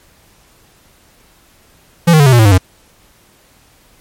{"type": "tone with pitch steps", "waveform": "square", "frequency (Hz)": [170, 155.89, 142.95, 131.09, 120.21, 110.23, 101.08, 92.69], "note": ["F3", "D#3", "D3", "C3", "B2", "A2", "G#2", "F#2"], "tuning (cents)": [-46, 4, -46, 4, -46, 4, -46, 4], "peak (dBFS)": -5, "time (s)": [2.07, 2.582], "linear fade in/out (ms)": 10, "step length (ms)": 64, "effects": ["pink hiss -49 dBFS RMS until 4 s", "MP3 64 kbps"]}